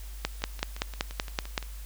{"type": "two click trains", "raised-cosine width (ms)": 0.2, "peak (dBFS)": [-23, -9], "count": [8, 8], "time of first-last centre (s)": [[0.42, 1.627], [0.25, 1.578]], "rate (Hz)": [5.8, 5.27], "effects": ["added 50 Hz sine -38 dBFS peak until 1.85 s", "white hiss -51 dBFS RMS until 1.85 s"]}